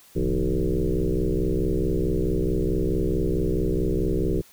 sine tone with frequency modulation, 171.9 Hz, F3, 27 cents flat, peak -20 dBFS, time 0.15-4.42 s, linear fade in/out 20 ms, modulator 64.6 Hz, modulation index 4.2, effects white hiss -53 dBFS RMS until 4.52 s

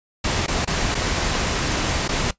pink noise with dropouts, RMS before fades -22 dBFS, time 0.24-2.31 s, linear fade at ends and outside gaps 5 ms, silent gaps 0.464-0.48 / 0.649-0.674 / 0.946-0.95 / 2.079-2.089 s, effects noise-tail reverb RT60 0.1 s tail -17 dB re dry + resampled to 16000 Hz

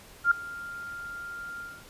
sine tone with ADSR envelope, 1396.9 Hz, F6, in tune, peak -15 dBFS, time 0.24-1.85 s, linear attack 72 ms, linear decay 4 ms, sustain -21 dB, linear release 250 ms, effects pink hiss -51 dBFS RMS until 1.89 s + resampled to 32000 Hz

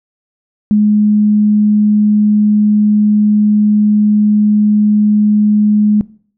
sine tone, 210 Hz, G#3, 19 cents sharp, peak -6 dBFS, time 0.71-6.01 s, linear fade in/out 0 ms, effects noise-tail reverb RT60 0.5 s tail -21 dB re dry

